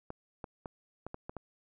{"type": "clicks", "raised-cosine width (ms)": 1, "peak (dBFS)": -26, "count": 7, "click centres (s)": [0.104, 0.442, 0.658, 1.066, 1.144, 1.295, 1.367], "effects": []}